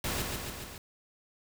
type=noise with echo; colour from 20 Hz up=pink; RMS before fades=-33 dBFS; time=0.04-0.22 s; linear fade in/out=2 ms; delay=140 ms; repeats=4; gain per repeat=-3 dB; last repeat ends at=0.78 s; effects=none